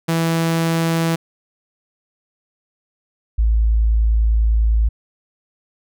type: tone pair in turn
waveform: sawtooth / sine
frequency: 164.81 / 55 Hz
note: E3 / A1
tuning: 0 / 0 cents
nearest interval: octave + perfect fifth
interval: 1900 cents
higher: first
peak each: -12 dBFS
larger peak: neither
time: 0.08-1.16 / 3.38-4.89 s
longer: second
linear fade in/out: 10 ms
effects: none